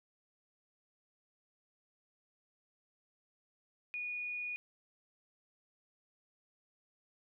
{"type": "tone", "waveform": "sine", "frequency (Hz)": 2456, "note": "D#7", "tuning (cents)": -23, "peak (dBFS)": -37, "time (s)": [3.94, 4.56], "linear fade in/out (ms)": 0, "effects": []}